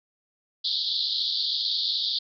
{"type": "band-pass noise", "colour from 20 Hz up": "white", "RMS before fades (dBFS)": -27, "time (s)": [0.64, 2.19], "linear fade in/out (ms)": 10, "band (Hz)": [3400, 4700], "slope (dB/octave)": 96, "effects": []}